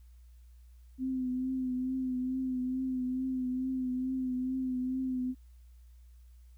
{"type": "tone with vibrato", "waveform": "sine", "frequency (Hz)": 256.9, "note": "C4", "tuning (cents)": -32, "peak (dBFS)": -30, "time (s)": [0.98, 5.35], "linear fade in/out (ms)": 50, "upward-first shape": "triangle", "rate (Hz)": 2.3, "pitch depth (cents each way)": 40, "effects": ["added 60 Hz sine -52 dBFS peak until 6.57 s", "white hiss -74 dBFS RMS until 6.57 s"]}